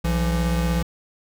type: tone pair together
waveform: square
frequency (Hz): 61.74 / 168.87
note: B1 / E3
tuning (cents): 0 / +42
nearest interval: octave + perfect fourth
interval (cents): 1742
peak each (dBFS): -23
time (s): 0.04-0.83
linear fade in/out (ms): 10
effects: none